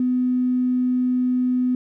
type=tone with tanh clipping; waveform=triangle; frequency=251.2 Hz; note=B3; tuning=30 cents sharp; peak=-17 dBFS; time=0-1.75 s; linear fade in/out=2 ms; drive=3 dB; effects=none